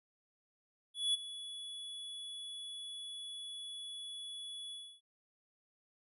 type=tone with ADSR envelope; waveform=square; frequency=3400 Hz; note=G#7; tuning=40 cents sharp; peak=-29 dBFS; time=0.94-5.01 s; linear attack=200 ms; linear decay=18 ms; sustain=-15 dB; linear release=290 ms; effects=noise-tail reverb RT60 0.1 s tail -26 dB re dry + resampled to 32000 Hz